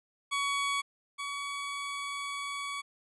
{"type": "tone pair in turn", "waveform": "20% pulse", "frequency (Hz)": [1125, 1130.7], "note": ["C#6", "C#6"], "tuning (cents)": [25, 34], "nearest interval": "unison", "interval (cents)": 9, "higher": "second", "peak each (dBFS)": [-24, -30], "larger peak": "first", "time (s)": [[0.31, 0.82], [1.18, 2.82]], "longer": "second", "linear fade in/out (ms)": 20, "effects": ["resampled to 22050 Hz"]}